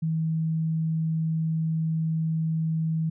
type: tone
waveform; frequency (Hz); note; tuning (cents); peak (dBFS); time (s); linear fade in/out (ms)
sine; 160.6; E3; -45; -23; 0.02-3.1; 10
effects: none